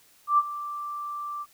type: tone with ADSR envelope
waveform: sine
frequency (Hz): 1174.7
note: D6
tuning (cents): 0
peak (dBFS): -15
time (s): 0.27-1.46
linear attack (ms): 110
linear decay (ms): 40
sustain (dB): -16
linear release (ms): 44
effects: white hiss -59 dBFS RMS until 1.53 s